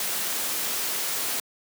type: noise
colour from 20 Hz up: white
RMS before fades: -28 dBFS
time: 0-1.4 s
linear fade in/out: 2 ms
effects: high-pass 200 Hz 12 dB/octave